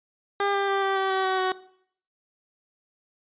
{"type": "tone with pitch steps", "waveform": "15% pulse", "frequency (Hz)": [401.4, 397.2, 393.1, 389.1, 385, 381.1, 377.1, 373.2], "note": ["G4", "G4", "G4", "G4", "G4", "G4", "F#4", "F#4"], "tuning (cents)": [41, 23, 5, -13, -31, -49, 33, 15], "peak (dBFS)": -16, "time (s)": [0.4, 1.52], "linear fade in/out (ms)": 2, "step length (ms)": 140, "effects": ["noise-tail reverb RT60 0.6 s tail -17 dB re dry", "resampled to 8000 Hz"]}